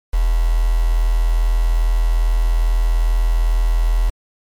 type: tone with quantisation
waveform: sine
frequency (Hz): 41.2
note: E1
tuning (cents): 0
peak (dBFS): -12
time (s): 0.13-4.1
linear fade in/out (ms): 10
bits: 5
effects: MP3 96 kbps